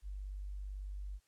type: tone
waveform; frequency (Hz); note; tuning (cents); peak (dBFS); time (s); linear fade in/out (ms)
sine; 49; G1; 0; -40; 0.02-1.2; 50
effects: white hiss -75 dBFS RMS until 1.27 s + low-pass 10000 Hz 12 dB/octave